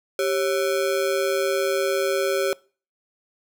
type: ring-modulated tone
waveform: square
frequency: 470 Hz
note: A#4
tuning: 14 cents sharp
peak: -18 dBFS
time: 0.19-2.53 s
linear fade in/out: 0 ms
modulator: 78.5 Hz
effects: noise-tail reverb RT60 0.4 s tail -24 dB re dry